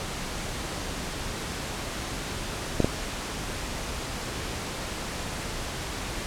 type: clicks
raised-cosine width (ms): 2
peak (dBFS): -7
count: 2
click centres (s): 2.803 / 2.845
effects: pink hiss -33 dBFS RMS until 6.26 s + low-pass 9000 Hz 12 dB/octave